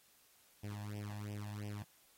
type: tone with flanger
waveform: sawtooth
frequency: 103.83 Hz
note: G#2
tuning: in tune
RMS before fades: -44 dBFS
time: 0.63-1.83 s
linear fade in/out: 10 ms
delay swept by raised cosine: 0.36 to 1.18 ms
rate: 2.9 Hz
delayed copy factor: +0.85
effects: white hiss -68 dBFS RMS until 2.17 s + AAC 48 kbps